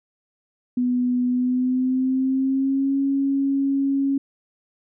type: tone with pitch glide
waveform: sine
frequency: 247.8 to 275 Hz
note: B3 to C#4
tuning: +6 to -14 cents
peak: -18 dBFS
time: 0.77-4.18 s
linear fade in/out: 5 ms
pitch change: +180 cents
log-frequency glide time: 1.27-2.98 s
effects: none